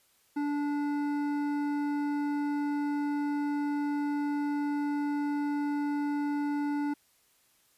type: tone with hard clipping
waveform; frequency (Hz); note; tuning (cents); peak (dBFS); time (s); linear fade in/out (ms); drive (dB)
sine; 290.5; D4; -19; -30; 0.36-6.94; 10; 11
effects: white hiss -67 dBFS RMS until 7.77 s + resampled to 32000 Hz